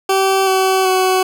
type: tone with pitch steps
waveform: 20% pulse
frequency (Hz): 385.5 / 379.5 / 373.7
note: G4 / F#4 / F#4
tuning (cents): -29 / +44 / +17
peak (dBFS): -7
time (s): 0.09-1.23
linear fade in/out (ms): 5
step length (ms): 380
effects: none